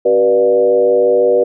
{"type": "tone with frequency modulation", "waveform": "sine", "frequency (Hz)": 486, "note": "B4", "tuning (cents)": -28, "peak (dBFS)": -8, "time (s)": [0.05, 1.44], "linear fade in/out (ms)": 10, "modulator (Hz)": 106, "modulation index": 1, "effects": []}